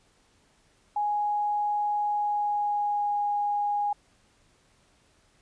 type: tone with pitch glide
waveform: sine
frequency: 830.6 to 823 Hz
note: G#5 to G#5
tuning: 0 to -16 cents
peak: -24 dBFS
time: 0.96-3.93 s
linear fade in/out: 5 ms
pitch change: -16 cents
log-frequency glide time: 2.13-3.19 s
effects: pink hiss -64 dBFS RMS until 5.41 s + resampled to 22050 Hz